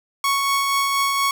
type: tone with tremolo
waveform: sawtooth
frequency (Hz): 1108.7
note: C#6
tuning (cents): 0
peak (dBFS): -13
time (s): 0.24-1.31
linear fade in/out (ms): 2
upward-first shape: triangle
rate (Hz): 4.2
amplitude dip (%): 30
effects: none